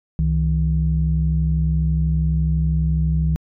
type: tone pair together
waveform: sine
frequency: 66.91 / 159 Hz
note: C2 / D#3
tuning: +39 / +38 cents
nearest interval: octave + minor third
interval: 1499 cents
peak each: -18 dBFS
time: 0.19-3.36 s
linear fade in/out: 0 ms
effects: tanh soft clip ceiling -8 dBFS